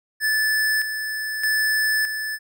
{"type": "tone with tremolo", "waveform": "square", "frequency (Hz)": 1742, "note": "A6", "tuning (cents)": -18, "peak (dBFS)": -19, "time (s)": [0.2, 2.39], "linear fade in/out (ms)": 50, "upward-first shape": "square", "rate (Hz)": 0.81, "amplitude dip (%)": 55, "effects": []}